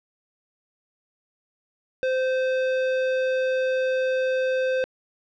sine tone with tanh clipping, 518 Hz, C5, 17 cents flat, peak -23 dBFS, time 2.03-4.84 s, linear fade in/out 0 ms, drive 17 dB, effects low-pass 4000 Hz 12 dB/octave

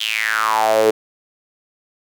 sawtooth tone with high-pass filter sweep, 110 Hz, A2, in tune, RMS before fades -17 dBFS, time 0-0.91 s, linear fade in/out 10 ms, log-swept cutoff 3300 to 410 Hz, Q 6.8, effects none

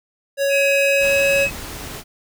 square tone, 556 Hz, C#5, 5 cents sharp, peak -17 dBFS, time 0.37-1.48 s, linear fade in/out 50 ms
triangle tone with pitch glide, 2538 to 2566 Hz, D#7 to E7, +34 to -47 cents, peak -16 dBFS, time 0.49-1.51 s, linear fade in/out 50 ms, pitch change +19 cents, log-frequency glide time 0.83-1.24 s
pink noise, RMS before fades -32 dBFS, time 0.99-2.04 s, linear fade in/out 50 ms
effects none

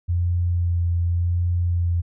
sine tone with vibrato, 86.8 Hz, F2, 10 cents flat, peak -18 dBFS, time 0.08-2.02 s, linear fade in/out 20 ms, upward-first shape sine, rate 0.88 Hz, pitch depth 16 cents each way, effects none

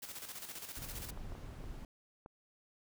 white noise with tremolo, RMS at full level -45 dBFS, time 0.02-1.11 s, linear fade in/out 10 ms, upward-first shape square, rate 15 Hz, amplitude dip 55%
brown noise, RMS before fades -46 dBFS, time 0.77-1.85 s, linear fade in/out 2 ms
clicks, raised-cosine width 1 ms, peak -36 dBFS, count 5, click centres 1.175 / 1.321 / 1.352 / 1.64 / 2.261 s
effects none

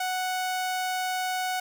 sawtooth tone, 740 Hz, F#5, in tune, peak -23 dBFS, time 0-1.6 s, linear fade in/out 5 ms, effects none

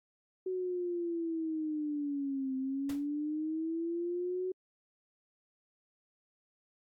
sine linear two-way sweep, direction down then up, 374.1 to 261.2 to 373.2 Hz, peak -32 dBFS, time 0.46-4.52 s, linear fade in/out 5 ms, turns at 2.56 s
pink noise with exponential decay, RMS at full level -42 dBFS, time 2.89-3.07 s, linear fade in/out 5 ms, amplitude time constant 38 ms
effects AAC 64 kbps

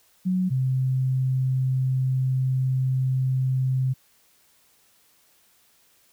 sine tone pair in turn, 184.4 / 130.39 Hz, F#3 / C3, -6 / -6 cents, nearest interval tritone, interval 600 cents, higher first, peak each -20 dBFS, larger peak neither, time 0.25-0.5 / 0.5-3.94 s, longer second, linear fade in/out 20 ms, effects white hiss -61 dBFS RMS until 6.12 s

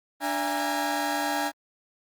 30% pulse tone cluster, 293.6 / 674 / 818 / 938 Hz, D4 / E5 / G#5 / A#5, 0 / +38 / -26 / +11 cents, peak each -29 / -31 / -26 / -31 dBFS, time 0.2-1.52 s, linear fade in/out 50 ms, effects Opus 32 kbps

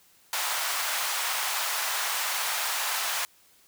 pink high-pass noise, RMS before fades -29 dBFS, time 0.33-3.25 s, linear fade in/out 0 ms, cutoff 790 Hz, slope 24 dB/octave, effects white hiss -60 dBFS RMS until 3.67 s

